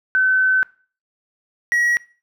sine / triangle tone pair in turn, 1523 / 1912.2 Hz, F#6 / A#6, +50 / +44 cents, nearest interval major third, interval 394 cents, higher second, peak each -13 dBFS, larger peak neither, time 0.15-0.63 / 1.72-1.97 s, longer first, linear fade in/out 0 ms, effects noise-tail reverb RT60 0.4 s tail -22 dB re dry

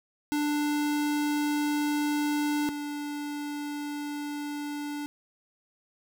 square tone pair in turn, 295.1 / 292.4 Hz, D4 / D4, +8 / -7 cents, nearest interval unison, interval 15 cents, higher first, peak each -26 / -33 dBFS, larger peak first, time 0.32-2.69 / 2.69-5.06 s, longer neither, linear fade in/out 0 ms, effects none

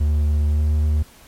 triangle tone with pitch glide, 74.6 to 75.73 Hz, D2 to D#2, +28 to -46 cents, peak -13 dBFS, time 0-1.03 s, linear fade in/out 10 ms, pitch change +26 cents, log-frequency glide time 0.44-0.62 s, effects pink hiss -48 dBFS RMS until 1.27 s + MP3 64 kbps

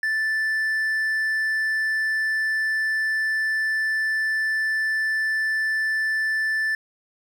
triangle tone, 1760 Hz, A6, in tune, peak -19 dBFS, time 0.03-6.75 s, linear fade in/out 2 ms, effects none

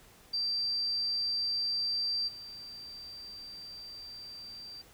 sine tone with level steps, 4693 Hz, D8, 2 cents flat, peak -29 / -43 dBFS, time 0.33-4.82 s, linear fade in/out 10 ms, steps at 2.27 s, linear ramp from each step 20 ms, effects pink hiss -58 dBFS RMS until 4.93 s

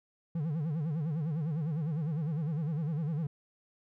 triangle tone with vibrato, 155.56 Hz, D#3, in tune, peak -28 dBFS, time 0.35-3.27 s, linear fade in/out 5 ms, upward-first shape sine, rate 9.9 Hz, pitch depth 160 cents each way, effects none

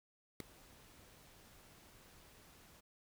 pink noise with ADSR envelope, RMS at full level -39 dBFS, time 0.4-2.81 s, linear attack 3 ms, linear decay 3 ms, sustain -23 dB, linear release 16 ms, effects none

